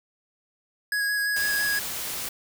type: tone with vibrato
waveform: square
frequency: 1661.2 Hz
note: G#6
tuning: in tune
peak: -24 dBFS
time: 0.92-1.79 s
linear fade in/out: 2 ms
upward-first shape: square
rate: 5.9 Hz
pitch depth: 11 cents each way
type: noise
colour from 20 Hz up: white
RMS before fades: -32 dBFS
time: 1.36-2.29 s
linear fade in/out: 5 ms
effects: none